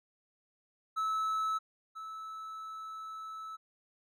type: tone pair in turn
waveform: triangle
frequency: 1302 / 1306.5 Hz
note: E6 / E6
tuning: -22 / -16 cents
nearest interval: unison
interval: 6 cents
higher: second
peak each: -28 / -39 dBFS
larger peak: first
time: 0.96-1.59 / 1.95-3.57 s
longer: second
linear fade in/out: 20 ms
effects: none